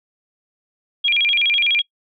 sine tone with vibrato, 2803 Hz, F7, 6 cents sharp, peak -14 dBFS, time 1.04-1.82 s, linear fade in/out 10 ms, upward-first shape square, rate 12 Hz, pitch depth 280 cents each way, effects noise-tail reverb RT60 0.1 s tail -24 dB re dry

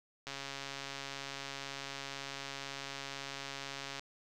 click train, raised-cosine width 0.2 ms, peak -24 dBFS, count 515, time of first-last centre 0.27-3.995 s, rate 138 Hz, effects none

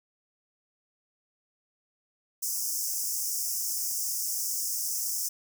pink high-pass noise, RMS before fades -31 dBFS, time 2.42-5.29 s, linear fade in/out 10 ms, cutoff 5200 Hz, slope 96 dB/octave, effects none

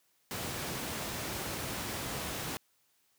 pink noise, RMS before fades -37 dBFS, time 0.31-2.57 s, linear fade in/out 0 ms, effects white hiss -72 dBFS RMS until 3.18 s + high-pass 80 Hz 12 dB/octave

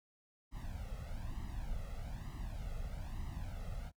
brown noise with flanger, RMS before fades -42 dBFS, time 0.51-3.92 s, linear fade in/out 50 ms, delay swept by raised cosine 1 to 1.54 ms, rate 1.1 Hz, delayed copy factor +0.9, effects noise-tail reverb RT60 0.1 s tail -25 dB re dry

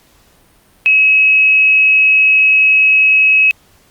sine tone with amplitude modulation, 2565 Hz, E7, 48 cents flat, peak -5 dBFS, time 0.86-3.51 s, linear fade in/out 0 ms, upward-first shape sine, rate 232 Hz, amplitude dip 25%, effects pink hiss -50 dBFS RMS until 3.9 s + Opus 48 kbps

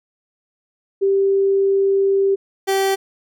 sine / 30% pulse tone pair in turn, 392 / 388.2 Hz, G4 / G4, 0 / -17 cents, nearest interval unison, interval 17 cents, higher first, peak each -13 dBFS, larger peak neither, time 1.01-2.36 / 2.67-2.96 s, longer first, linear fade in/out 20 ms, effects none

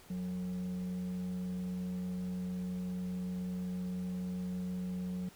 sine tone with frequency modulation, 182.4 Hz, F#3, 24 cents flat, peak -33 dBFS, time 0.1-5.29 s, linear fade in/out 5 ms, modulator 266 Hz, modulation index 0.25, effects tanh soft clip ceiling -33 dBFS + pink hiss -58 dBFS RMS until 5.35 s

